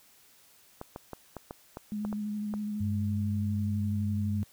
clicks, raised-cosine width 1 ms, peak -24 dBFS, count 9, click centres 0.814 / 0.961 / 1.133 / 1.367 / 1.509 / 1.771 / 2.05 / 2.128 / 2.539 s
sine tone with vibrato, 209.3 Hz, G#3, 14 cents sharp, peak -31 dBFS, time 1.92-4.43 s, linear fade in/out 0 ms, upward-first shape square, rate 12 Hz, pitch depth 16 cents each way
sine tone with pitch glide, 98 to 97.27 Hz, G2 to G2, 0 to -13 cents, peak -29 dBFS, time 2.8-4.44 s, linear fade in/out 10 ms, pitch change -13 cents, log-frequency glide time 4-4.25 s
effects white hiss -60 dBFS RMS until 4.52 s

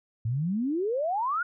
sine exponential sweep, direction up, 106.4 to 1480 Hz, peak -25 dBFS, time 0.25-1.43 s, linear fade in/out 5 ms, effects none

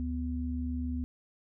sine tone pair together, 74.03 / 249 Hz, D2 / B3, +14 / +14 cents, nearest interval octave + major sixth, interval 2100 cents, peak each -33 / -34 dBFS, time 0-1.04 s, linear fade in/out 0 ms, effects none

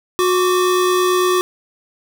square tone pair together, 363.8 / 1160.3 Hz, F#4 / D6, -29 / -21 cents, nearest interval octave + minor sixth, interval 2008 cents, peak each -15 / -20 dBFS, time 0.19-1.41 s, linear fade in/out 0 ms, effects none

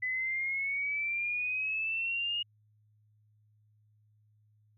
sine exponential sweep, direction up, 2002 to 2870 Hz, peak -30 dBFS, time 0.02-2.43 s, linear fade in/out 10 ms, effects added 106 Hz sine -64 dBFS peak until 4.77 s

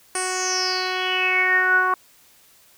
10% pulse tone with low-pass filter sweep, 370 Hz, F#4, in tune, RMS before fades -21 dBFS, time 0.15-1.94 s, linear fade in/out 2 ms, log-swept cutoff 9000 to 1200 Hz, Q 8.8, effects white hiss -54 dBFS RMS until 2.77 s

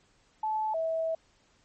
sine tone pair in turn, 867 / 649.5 Hz, A5 / E5, -26 / -26 cents, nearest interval perfect fourth, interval 500 cents, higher first, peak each -27 dBFS, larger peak neither, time 0.43-0.74 / 0.74-1.15 s, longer second, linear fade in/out 5 ms, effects pink hiss -66 dBFS RMS until 1.64 s + MP3 32 kbps

